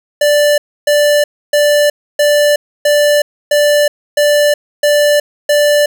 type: tone bursts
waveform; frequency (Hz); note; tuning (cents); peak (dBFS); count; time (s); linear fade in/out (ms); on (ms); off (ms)
square; 587.3; D5; 0; -8; 9; 0.21-5.86; 5; 370; 290
effects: none